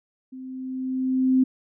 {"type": "tone with level ramp", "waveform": "sine", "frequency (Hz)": 259.5, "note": "C4", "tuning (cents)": -14, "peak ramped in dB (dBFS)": [-36, -14], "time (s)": [0.32, 1.44], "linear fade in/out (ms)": 10, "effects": []}